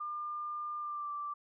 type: tone with pitch glide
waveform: sine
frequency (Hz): 1200 to 1170.6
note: D6 to D6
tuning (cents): +37 to -6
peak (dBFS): -36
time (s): 0-1.34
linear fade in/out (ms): 10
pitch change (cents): -43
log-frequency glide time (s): 0.79-1.11
effects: none